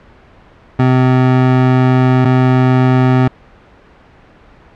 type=tone pair in turn; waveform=25% pulse; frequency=128.3 / 128.3 Hz; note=C3 / C3; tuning=-34 / -34 cents; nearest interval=unison; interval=0 cents; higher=neither; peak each=-4 dBFS; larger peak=neither; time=0.79-2.25 / 2.25-3.28 s; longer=first; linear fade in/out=5 ms; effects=pink hiss -43 dBFS RMS until 4.75 s + low-pass 2000 Hz 12 dB/octave